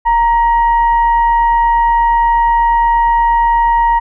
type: tone with frequency modulation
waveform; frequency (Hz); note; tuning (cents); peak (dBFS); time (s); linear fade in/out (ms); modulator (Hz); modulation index
sine; 932.3; A#5; 0; -8; 0.05-4; 20; 973; 0.37
effects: none